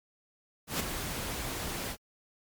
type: noise with ADSR envelope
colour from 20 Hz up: pink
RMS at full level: -29 dBFS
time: 0.67-1.97 s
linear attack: 130 ms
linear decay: 10 ms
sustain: -7 dB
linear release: 64 ms
effects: MP3 96 kbps